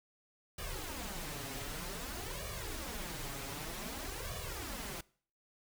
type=noise with flanger; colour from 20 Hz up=pink; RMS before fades=-42 dBFS; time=0.58-5.01 s; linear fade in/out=5 ms; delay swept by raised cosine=1.7 to 7.3 ms; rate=0.53 Hz; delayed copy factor=+1; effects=noise-tail reverb RT60 0.5 s tail -23 dB re dry